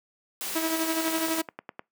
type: noise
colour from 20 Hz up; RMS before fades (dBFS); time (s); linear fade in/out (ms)
white; -33; 0.41-1.41; 0
type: tone with tremolo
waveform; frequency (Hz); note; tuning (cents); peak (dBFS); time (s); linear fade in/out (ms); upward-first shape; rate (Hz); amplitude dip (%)
sawtooth; 323.5; E4; -32; -20; 0.55-1.42; 10; sine; 12; 55
type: click train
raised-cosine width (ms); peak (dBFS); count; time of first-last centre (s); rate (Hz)
0.5; -21; 8; 1.08-1.794; 9.81
effects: noise-tail reverb RT60 0.2 s tail -24 dB re dry + high-pass 200 Hz 12 dB/octave